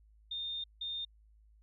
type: tone bursts at uneven times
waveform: sine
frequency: 3639 Hz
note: A#7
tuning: 42 cents flat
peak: -36 dBFS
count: 2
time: 0.31-0.64 / 0.81-1.05 s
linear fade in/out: 5 ms
effects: added 53 Hz sine -60 dBFS peak until 1.62 s